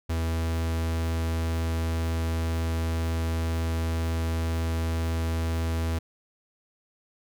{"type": "tone", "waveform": "45% pulse", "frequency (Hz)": 82, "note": "E2", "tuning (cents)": -9, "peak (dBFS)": -25, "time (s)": [0.09, 5.99], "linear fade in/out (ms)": 10, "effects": []}